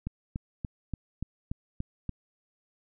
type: click train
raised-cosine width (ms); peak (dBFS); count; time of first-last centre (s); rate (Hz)
5; -20; 8; 0.07-2.093; 3.46
effects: none